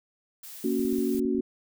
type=noise; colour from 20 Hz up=blue; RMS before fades=-43 dBFS; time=0.43-1.2 s; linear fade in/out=5 ms
type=chord; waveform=sine; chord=F# major; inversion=first; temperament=equal with one note detuned; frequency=233.1 / 279.4 / 370 Hz; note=A#3 / C#4 / F#4; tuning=0 / +14 / 0 cents; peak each=-28 dBFS; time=0.64-1.41 s; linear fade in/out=5 ms
type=clicks; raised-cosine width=5 ms; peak=-36 dBFS; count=9; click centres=0.796 / 0.85 / 0.928 / 0.986 / 1.148 / 1.192 / 1.252 / 1.349 / 1.385 s
effects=none